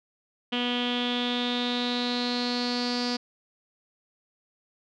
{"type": "tone with low-pass filter sweep", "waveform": "sawtooth", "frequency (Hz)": 244.2, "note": "B3", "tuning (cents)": -19, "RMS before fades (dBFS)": -28, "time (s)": [0.52, 3.17], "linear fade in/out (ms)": 10, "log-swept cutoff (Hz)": [3100, 4800], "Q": 8.5, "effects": []}